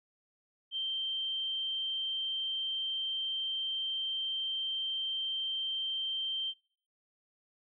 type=tone; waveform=sine; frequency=3137 Hz; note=G7; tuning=1 cent sharp; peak=-32 dBFS; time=0.71-6.54 s; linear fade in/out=50 ms; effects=noise-tail reverb RT60 0.6 s tail -26 dB re dry